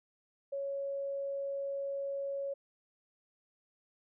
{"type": "tone", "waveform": "sine", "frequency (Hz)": 555, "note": "C#5", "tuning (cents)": 2, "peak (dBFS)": -34, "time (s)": [0.52, 2.54], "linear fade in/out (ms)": 10, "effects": []}